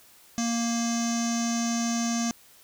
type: tone with low-pass filter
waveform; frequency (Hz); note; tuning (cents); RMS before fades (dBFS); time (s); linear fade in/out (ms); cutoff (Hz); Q
square; 233.1; A#3; 0; -27; 0.38-2.31; 0; 6300; 9.1
effects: white hiss -55 dBFS RMS until 2.63 s